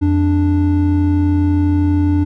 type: tone pair together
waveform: triangle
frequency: 87 / 293.3 Hz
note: F2 / D4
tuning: -6 / -2 cents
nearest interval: octave + major sixth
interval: 2104 cents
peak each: -12 dBFS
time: 0.01-2.25 s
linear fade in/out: 20 ms
effects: none